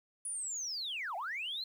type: linear two-way sweep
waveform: sine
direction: down then up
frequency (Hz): 9956 to 652 to 4228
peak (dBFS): -35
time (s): 0.25-1.64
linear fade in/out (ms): 5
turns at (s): 1.16
effects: tanh soft clip ceiling -32 dBFS + 11-bit